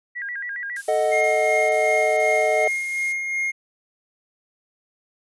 sine tone with vibrato, 1776 Hz, A6, 16 cents sharp, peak -27 dBFS, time 0.15-0.82 s, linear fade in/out 20 ms, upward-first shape square, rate 7.3 Hz, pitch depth 160 cents each way
violet noise bursts, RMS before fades -35 dBFS, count 5, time 0.76-3.126 s, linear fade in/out 2 ms, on 450 ms, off 29 ms
triangle chord, D# diminished, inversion second, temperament equal, 440 / 622.3 / 740 Hz, A4 / D#5 / F#5, 0 / 0 / 0 cents, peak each -22 / -18 / -22 dBFS, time 0.88-2.68 s, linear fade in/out 5 ms
triangle tone with tremolo, 2137 Hz, C7, 36 cents sharp, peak -19 dBFS, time 1.11-3.52 s, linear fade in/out 20 ms, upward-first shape sine, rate 2.7 Hz, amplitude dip 40%
effects resampled to 24000 Hz

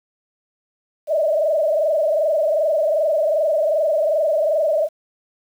sine tone with frequency modulation, 617 Hz, D#5, 15 cents flat, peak -15 dBFS, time 1.07-4.89 s, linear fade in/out 50 ms, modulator 22.6 Hz, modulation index 1.8, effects 8-bit

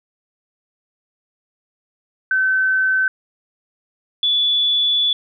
sine tone pair in turn, 1530 / 3445 Hz, G6 / A7, -42 / -37 cents, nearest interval octave + major second, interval 1405 cents, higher second, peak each -14 dBFS, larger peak neither, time 2.31-3.08 / 4.23-5.13 s, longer second, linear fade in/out 2 ms, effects none

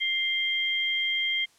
sine tone pair together, 2096 / 3193 Hz, C7 / G7, +2 / +31 cents, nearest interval perfect fifth, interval 729 cents, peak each -27 dBFS, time 0-1.46 s, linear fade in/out 20 ms, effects white hiss -61 dBFS RMS until 1.58 s + low-pass 9000 Hz 12 dB/octave

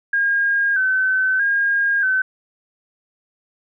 sine tone with vibrato, 1573 Hz, G6, 6 cents sharp, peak -15 dBFS, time 0.13-2.22 s, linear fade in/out 5 ms, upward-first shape square, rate 0.79 Hz, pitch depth 53 cents each way, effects none

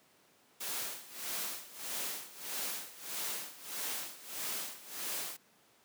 white noise with tremolo, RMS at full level -37 dBFS, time 0.6-5.37 s, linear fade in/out 10 ms, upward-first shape sine, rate 1.6 Hz, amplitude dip 85%, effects pink hiss -66 dBFS RMS until 5.84 s + high-pass 200 Hz 12 dB/octave

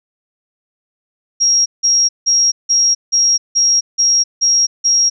sine tone bursts, 5610 Hz, F8, 7 cents sharp, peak -9 dBFS, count 9, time 1.4-5.1 s, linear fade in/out 20 ms, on 260 ms, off 170 ms, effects none

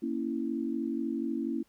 sine chord, A# diminished, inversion none, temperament equal, 233.1 / 277.2 / 329.6 Hz, A#3 / C#4 / E4, 0 / 0 / 0 cents, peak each -34 dBFS, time 0.02-1.63 s, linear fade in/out 10 ms, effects pink hiss -69 dBFS RMS until 1.68 s

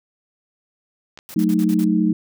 clicks, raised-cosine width 0.2 ms, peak -22 dBFS, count 2, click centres 1.175 / 1.189 s
white noise bursts, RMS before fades -37 dBFS, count 6, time 1.29-1.841 s, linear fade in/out 0 ms, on 51 ms, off 49 ms
sine chord, D# diminished, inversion first, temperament equal, 185 / 220 / 311.1 Hz, F#3 / A3 / D#4, 0 / 0 / 0 cents, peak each -19 dBFS, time 1.36-2.13 s, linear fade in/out 5 ms
effects none

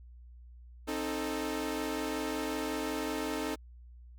sawtooth chord, A diminished, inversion first, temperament equal with one note detuned, 265.7 / 311.1 / 440 Hz, C4 / Eb4 / A4, +27 / 0 / 0 cents, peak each -34 / -32 / -34 dBFS, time 0.87-3.56 s, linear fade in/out 20 ms, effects added 60 Hz sine -49 dBFS peak until 4.18 s

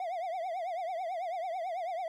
triangle tone with vibrato, 705 Hz, F5, 16 cents sharp, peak -31 dBFS, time 0-2.08 s, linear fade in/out 2 ms, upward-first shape triangle, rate 9.1 Hz, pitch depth 180 cents each way, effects none

